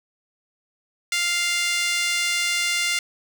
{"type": "tone with high-pass filter", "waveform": "5% pulse", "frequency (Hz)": 698.5, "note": "F5", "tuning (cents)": 0, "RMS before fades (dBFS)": -23, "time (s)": [1.12, 2.99], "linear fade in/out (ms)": 2, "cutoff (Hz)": 1900, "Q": 2.6, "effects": []}